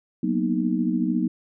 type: chord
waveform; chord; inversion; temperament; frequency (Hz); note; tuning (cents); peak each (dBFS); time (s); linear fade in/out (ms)
sine; B major seventh; second; equal; 185 / 233.1 / 246.9 / 311.1; F#3 / A#3 / B3 / D#4; 0 / 0 / 0 / 0; -26; 0.23-1.28; 5
effects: none